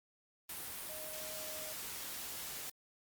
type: tone in noise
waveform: sine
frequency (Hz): 622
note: D#5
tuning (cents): -1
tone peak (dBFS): -49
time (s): 0.89-1.73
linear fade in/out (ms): 5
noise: white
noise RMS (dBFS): -44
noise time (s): 0.49-2.7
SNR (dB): -8
effects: Opus 32 kbps